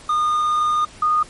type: tone pair in turn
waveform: triangle / sine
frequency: 1221 / 1230.2 Hz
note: D#6 / D#6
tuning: -33 / -20 cents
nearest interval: unison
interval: 13 cents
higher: second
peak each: -14 dBFS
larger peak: neither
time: 0.09-0.85 / 1.02-1.23 s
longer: first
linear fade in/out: 5 ms
effects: pink hiss -43 dBFS RMS until 1.29 s + MP3 48 kbps